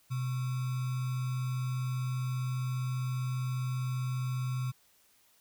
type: tone with sample-and-hold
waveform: sine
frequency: 127.5 Hz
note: C3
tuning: 44 cents flat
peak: -30 dBFS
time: 0.1-4.72 s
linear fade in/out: 20 ms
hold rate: 1225 Hz
effects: white hiss -66 dBFS RMS until 5.4 s